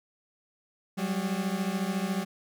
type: beating tone pair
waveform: 40% pulse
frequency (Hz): 185.1 / 199.1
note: F#3 / G3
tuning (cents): +1 / +27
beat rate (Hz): 14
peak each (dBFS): -30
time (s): 0.97-2.25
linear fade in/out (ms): 20
effects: none